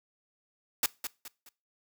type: noise with echo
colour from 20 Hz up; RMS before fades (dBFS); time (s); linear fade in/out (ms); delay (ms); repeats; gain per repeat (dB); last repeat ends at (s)
white; -26; 0.83-0.86; 2; 210; 3; -9; 1.49
effects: noise-tail reverb RT60 0.3 s tail -22 dB re dry + high-pass 100 Hz 12 dB/octave